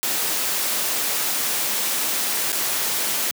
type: noise with dropouts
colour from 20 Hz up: white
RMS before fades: -23 dBFS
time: 0.03-3.31 s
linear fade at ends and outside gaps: 0 ms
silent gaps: 2.52-2.528 s
effects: high-pass 200 Hz 12 dB/octave